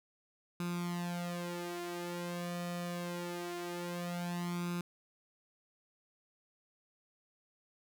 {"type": "tone with flanger", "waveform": "sawtooth", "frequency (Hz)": 174.61, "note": "F3", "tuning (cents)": 0, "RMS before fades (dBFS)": -39, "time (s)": [0.6, 4.81], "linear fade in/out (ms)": 2, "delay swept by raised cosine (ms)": [0.79, 4.09], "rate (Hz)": 0.24, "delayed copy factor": 0.8, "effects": []}